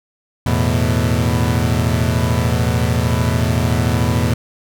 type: chord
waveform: 30% pulse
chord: E suspended fourth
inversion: none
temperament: equal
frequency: 82.41 / 110 / 123.47 Hz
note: E2 / A2 / B2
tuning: 0 / 0 / 0 cents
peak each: -16 dBFS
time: 0.46-4.34 s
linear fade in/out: 5 ms
effects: none